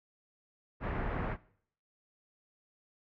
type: low-pass noise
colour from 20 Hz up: pink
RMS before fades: -35 dBFS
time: 0.8-1.37 s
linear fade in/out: 50 ms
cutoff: 1900 Hz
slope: 24 dB/octave
effects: noise-tail reverb RT60 0.6 s tail -20 dB re dry